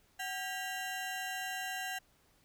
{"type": "ring-modulated tone", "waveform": "25% pulse", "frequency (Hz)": 1182, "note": "D6", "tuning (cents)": 11, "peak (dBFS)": -30, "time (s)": [0.19, 1.99], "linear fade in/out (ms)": 10, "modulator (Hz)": 427, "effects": ["pink hiss -69 dBFS RMS until 2.44 s"]}